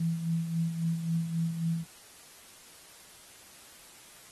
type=tone with tremolo; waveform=sine; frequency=165.6 Hz; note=E3; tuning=8 cents sharp; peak=-25 dBFS; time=0-1.84 s; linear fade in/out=5 ms; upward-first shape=sine; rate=3.7 Hz; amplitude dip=60%; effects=white hiss -53 dBFS RMS until 4.31 s + AAC 32 kbps